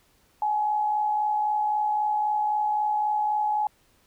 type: tone pair together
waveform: sine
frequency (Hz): 781 / 844.8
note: G5 / G#5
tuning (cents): -7 / +29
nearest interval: minor second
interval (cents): 136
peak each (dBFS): -34 / -22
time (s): 0.42-3.67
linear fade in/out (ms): 2
effects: pink hiss -63 dBFS RMS until 4.06 s